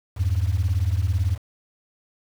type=beating tone pair; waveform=sine; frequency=82.41 / 100.41 Hz; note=E2 / G2; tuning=0 / +42 cents; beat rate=18 Hz; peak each=-21 dBFS; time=0.16-1.38 s; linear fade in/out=50 ms; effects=tanh soft clip ceiling -13 dBFS + 7-bit